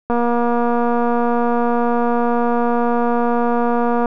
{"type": "click train", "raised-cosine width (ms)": 1, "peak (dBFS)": -6, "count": 943, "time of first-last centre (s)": [0.1, 4.058], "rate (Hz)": 238, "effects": []}